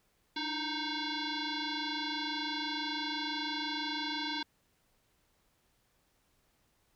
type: tone with frequency modulation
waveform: sine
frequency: 1568 Hz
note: G6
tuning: in tune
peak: -33 dBFS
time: 0.36-4.43 s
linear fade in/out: 5 ms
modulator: 622 Hz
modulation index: 4.6
effects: pink hiss -73 dBFS RMS until 6.95 s